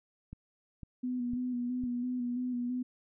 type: click train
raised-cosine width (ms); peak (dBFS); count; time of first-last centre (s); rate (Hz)
5; -31; 4; 0.33-1.838; 1.99
type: tone with vibrato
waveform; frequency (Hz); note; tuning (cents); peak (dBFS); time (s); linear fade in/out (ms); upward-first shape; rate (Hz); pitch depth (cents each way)
sine; 246.9; B3; 0; -31; 1.03-2.83; 10; square; 3; 27
effects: none